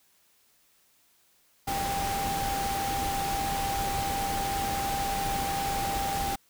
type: tone in noise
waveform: sine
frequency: 792 Hz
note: G5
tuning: 18 cents sharp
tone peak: -29 dBFS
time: 1.67-6.36 s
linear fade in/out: 10 ms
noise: pink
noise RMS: -33 dBFS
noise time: 1.67-6.36 s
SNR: +1 dB
effects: white hiss -65 dBFS RMS until 6.49 s